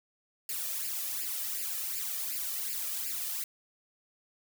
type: noise with flanger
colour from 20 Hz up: blue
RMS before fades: -35 dBFS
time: 0.49-3.44 s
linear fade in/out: 2 ms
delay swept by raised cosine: 0.41 to 1.71 ms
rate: 2.7 Hz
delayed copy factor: +0.8
effects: none